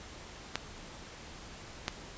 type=clicks; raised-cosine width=0.2 ms; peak=-13 dBFS; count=2; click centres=0.556 / 1.881 s; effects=pink hiss -48 dBFS RMS until 2.17 s + resampled to 16000 Hz